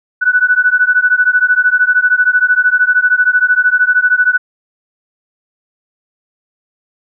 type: beating tone pair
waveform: sine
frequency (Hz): 1480 / 1493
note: F#6 / F#6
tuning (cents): 0 / +15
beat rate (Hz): 13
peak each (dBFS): -11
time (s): 0.21-4.38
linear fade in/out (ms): 20
effects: none